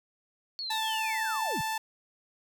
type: linear sweep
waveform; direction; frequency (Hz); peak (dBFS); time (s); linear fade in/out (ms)
sine; down; 4459 to 103.6; -33; 0.59-1.61; 0
type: tone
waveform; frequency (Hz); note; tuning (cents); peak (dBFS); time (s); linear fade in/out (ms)
sawtooth; 881; A5; +2; -26; 0.7-1.78; 5
effects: none